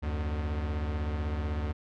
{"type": "beating tone pair", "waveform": "45% pulse", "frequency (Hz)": [74.7, 90.7], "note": ["D2", "F#2"], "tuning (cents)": [30, -34], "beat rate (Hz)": 16, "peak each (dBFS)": [-30, -38], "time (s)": [0.02, 1.73], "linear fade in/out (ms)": 20, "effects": ["low-pass 3000 Hz 12 dB/octave"]}